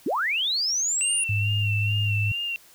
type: linear sweep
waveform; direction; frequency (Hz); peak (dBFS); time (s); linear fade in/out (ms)
sine; up; 211.1 to 9830; -22; 0.06-1.24; 5
type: tone with vibrato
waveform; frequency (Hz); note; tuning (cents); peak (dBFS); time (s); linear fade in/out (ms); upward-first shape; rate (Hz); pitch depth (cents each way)
sine; 2739; F7; -34; -26; 1.01-2.56; 0; sine; 2.3; 52
type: tone with pitch glide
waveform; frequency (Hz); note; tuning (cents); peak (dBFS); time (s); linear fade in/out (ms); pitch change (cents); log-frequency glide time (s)
sine; 103.6 to 104.26; G#2 to G#2; -4 to +7; -22; 1.29-2.32; 5; +11; 1.41-1.72
effects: white hiss -53 dBFS RMS until 2.74 s